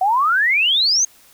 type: exponential sweep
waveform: sine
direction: up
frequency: 726 to 6520 Hz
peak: -13 dBFS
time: 0.01-1.05 s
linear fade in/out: 5 ms
effects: white hiss -50 dBFS RMS until 1.33 s